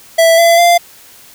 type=tone with pitch steps; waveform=square; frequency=660 / 676.2 / 692.8 Hz; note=E5 / E5 / F5; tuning=+2 / +44 / -14 cents; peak=-6 dBFS; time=0.18-0.78 s; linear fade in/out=10 ms; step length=200 ms; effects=white hiss -40 dBFS RMS until 1.34 s